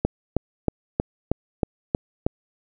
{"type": "click train", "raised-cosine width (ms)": 2, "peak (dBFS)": -6, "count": 8, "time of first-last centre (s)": [0.05, 2.265], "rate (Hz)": 3.16, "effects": []}